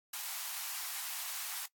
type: high-pass noise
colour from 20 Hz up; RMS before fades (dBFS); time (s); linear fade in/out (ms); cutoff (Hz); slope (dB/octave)
white; -40; 0.13-1.66; 5; 720; 48
effects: noise-tail reverb RT60 0.1 s tail -20 dB re dry + AAC 64 kbps